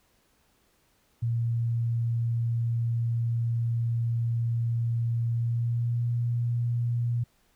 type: tone with pitch glide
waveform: sine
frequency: 116.7 to 119.08 Hz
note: A#2 to A#2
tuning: +2 to +37 cents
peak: -24 dBFS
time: 1.22-7.24 s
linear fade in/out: 10 ms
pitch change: +35 cents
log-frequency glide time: 5.3-6.04 s
effects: pink hiss -67 dBFS RMS until 7.55 s